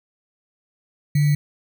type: tone with sample-and-hold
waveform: sine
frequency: 146.83 Hz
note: D3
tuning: in tune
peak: -14 dBFS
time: 1.15-1.35 s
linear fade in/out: 5 ms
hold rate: 2100 Hz
effects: none